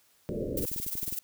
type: low-pass noise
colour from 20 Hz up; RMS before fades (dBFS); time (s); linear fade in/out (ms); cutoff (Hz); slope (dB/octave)
white; -33; 0.29-0.65; 0; 570; 96
type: noise with tremolo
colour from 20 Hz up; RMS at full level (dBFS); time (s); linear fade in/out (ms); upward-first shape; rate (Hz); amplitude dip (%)
violet; -31; 0.57-1.19; 2; triangle; 20; 80
type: clicks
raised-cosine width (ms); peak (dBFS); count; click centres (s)
3; -29; 9; 0.654 / 0.716 / 0.762 / 0.8 / 0.865 / 0.954 / 1.03 / 1.079 / 1.125
effects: white hiss -65 dBFS RMS until 1.23 s